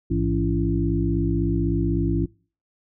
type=harmonic tone with a mistuned harmonic; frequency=56.1 Hz; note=A1; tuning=34 cents sharp; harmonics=1 / 2 / 3 / 5 / 6; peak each=-26 / -26 / -26 / -26 / -26 dBFS; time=0.1-2.26 s; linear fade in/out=10 ms; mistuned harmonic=2; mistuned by=-120 cents; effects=noise-tail reverb RT60 0.4 s tail -24 dB re dry